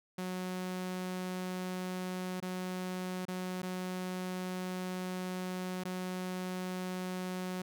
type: tone with dropouts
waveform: sawtooth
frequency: 183.5 Hz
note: F#3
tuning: 14 cents flat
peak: -32 dBFS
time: 0.18-7.62 s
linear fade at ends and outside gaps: 5 ms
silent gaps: 2.402-2.424 / 3.253-3.282 / 3.62-3.629 / 5.837-5.851 s
effects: none

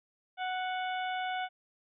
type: harmonic tone with a mistuned harmonic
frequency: 740 Hz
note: F#5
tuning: in tune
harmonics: 1 / 2 / 3 / 4 / 5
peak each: -33 / -39 / -43 / -45 / -47 dBFS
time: 0.37-1.49 s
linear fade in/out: 50 ms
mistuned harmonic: 5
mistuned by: -91 cents
effects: none

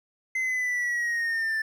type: linear sweep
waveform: triangle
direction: down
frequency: 2066 to 1760 Hz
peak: -23 dBFS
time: 0.35-1.62 s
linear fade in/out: 5 ms
effects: none

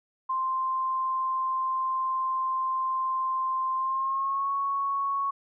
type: tone with pitch glide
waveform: sine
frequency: 1046.5 to 1108.1 Hz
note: C6 to C#6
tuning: 0 to -1 cents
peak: -25 dBFS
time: 0.29-5.31 s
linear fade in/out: 10 ms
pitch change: +99 cents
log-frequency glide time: 3.77-4.51 s
effects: none

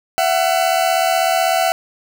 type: tone pair together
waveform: 40% pulse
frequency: 671 / 747.1 Hz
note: E5 / F#5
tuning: +31 / +17 cents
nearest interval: major second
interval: 186 cents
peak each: -16 dBFS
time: 0.18-1.72 s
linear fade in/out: 0 ms
effects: none

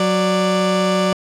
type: tone pair together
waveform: 30% pulse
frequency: 185 / 590.2 Hz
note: F#3 / D5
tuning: 0 / +8 cents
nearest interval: octave + minor sixth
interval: 2008 cents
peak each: -15 dBFS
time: 0-1.13 s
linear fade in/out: 2 ms
effects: low-pass 7000 Hz 12 dB/octave

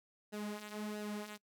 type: tone with flanger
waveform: sawtooth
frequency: 210 Hz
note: G#3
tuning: 19 cents sharp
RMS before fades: -43 dBFS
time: 0.32-1.38 s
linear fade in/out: 20 ms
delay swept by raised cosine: 0.87 to 4.97 ms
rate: 1.5 Hz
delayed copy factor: -0.65
effects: noise-tail reverb RT60 0.1 s tail -24 dB re dry

